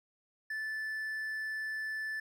triangle tone, 1751 Hz, A6, 9 cents flat, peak -33 dBFS, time 0.5-2.2 s, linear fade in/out 5 ms, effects none

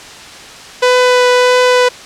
sawtooth tone with vibrato, 498.3 Hz, B4, 15 cents sharp, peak -3 dBFS, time 0.82-1.89 s, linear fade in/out 10 ms, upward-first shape triangle, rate 1.6 Hz, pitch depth 10 cents each way, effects white hiss -32 dBFS RMS until 2.05 s + low-pass 6000 Hz 12 dB/octave

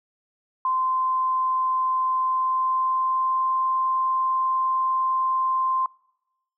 sine tone with pitch glide, 1037 to 1044.8 Hz, C6 to C6, -16 to -3 cents, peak -20 dBFS, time 0.65-5.86 s, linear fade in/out 2 ms, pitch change +13 cents, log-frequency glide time 2.17-3.49 s, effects noise-tail reverb RT60 1.0 s tail -26 dB re dry

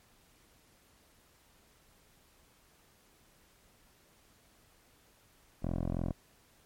10% pulse tone with low-pass filter, 43.17 Hz, F1, 19 cents flat, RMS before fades -34 dBFS, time 5.62-6.13 s, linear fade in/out 20 ms, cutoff 620 Hz, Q 0.95, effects pink hiss -65 dBFS RMS until 6.65 s + MP3 64 kbps

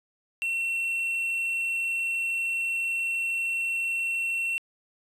triangle tone, 2713 Hz, E7, 49 cents sharp, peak -24 dBFS, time 0.42-4.58 s, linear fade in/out 0 ms, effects resampled to 32000 Hz + 10-bit

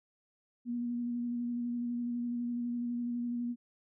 sine tone with vibrato, 240 Hz, B3, 49 cents flat, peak -32 dBFS, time 0.65-3.56 s, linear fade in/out 50 ms, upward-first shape square, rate 12 Hz, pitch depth 14 cents each way, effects none

